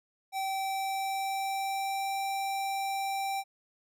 square tone with pitch glide, 773 to 782.9 Hz, G5 to G5, -24 to -2 cents, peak -31 dBFS, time 0.32-3.44 s, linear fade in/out 50 ms, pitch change +22 cents, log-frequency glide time 0.46-2.16 s, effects none

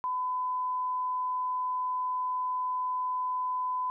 sine tone, 1007 Hz, B5, 33 cents sharp, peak -28 dBFS, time 0.04-3.9 s, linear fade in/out 0 ms, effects none

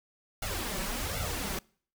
pink noise with flanger, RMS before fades -34 dBFS, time 0.42-1.59 s, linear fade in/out 5 ms, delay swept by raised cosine 1.4 to 5.3 ms, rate 1.3 Hz, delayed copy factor +0.9, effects noise-tail reverb RT60 0.5 s tail -25 dB re dry

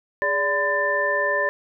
sine tone cluster, 413.2 / 579 / 1016 / 1778 Hz, G#4 / D5 / B5 / A6, -9 / -25 / +49 / +18 cents, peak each -30 / -24 / -27 / -22 dBFS, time 0.22-1.49 s, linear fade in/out 0 ms, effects none

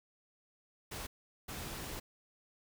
pink noise bursts at uneven times, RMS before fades -43 dBFS, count 2, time 0.91-1.07 / 1.48-2 s, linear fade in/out 10 ms, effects none

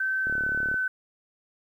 sine tone with pitch glide, 1541 to 1517.2 Hz, G6 to F#6, -30 to +43 cents, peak -24 dBFS, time 0-0.88 s, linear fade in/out 5 ms, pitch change -27 cents, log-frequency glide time 0.23-0.38 s
click train, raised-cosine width 2 ms, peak -25 dBFS, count 18, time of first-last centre 0.27-0.742 s, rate 36 Hz
effects 10-bit

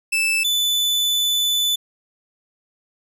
40% pulse tone pair in turn, 2637 / 3495 Hz, E7 / A7, 0 / -12 cents, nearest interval perfect fourth, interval 488 cents, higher second, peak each -16 dBFS, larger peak neither, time 0.12-0.44 / 0.44-1.76 s, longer second, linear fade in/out 10 ms, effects none

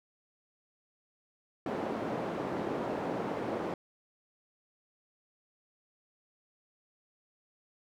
white band-pass noise, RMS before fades -35 dBFS, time 1.66-3.74 s, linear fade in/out 2 ms, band 180 to 580 Hz, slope 12 dB/octave, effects none

